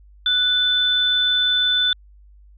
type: tone pair together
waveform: sine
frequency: 1480 / 3514 Hz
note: F#6 / A7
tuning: 0 / -3 cents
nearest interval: octave + minor third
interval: 1497 cents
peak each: -24 / -16 dBFS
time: 0.26-1.93 s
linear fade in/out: 2 ms
effects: added 50 Hz sine -45 dBFS peak until 2.57 s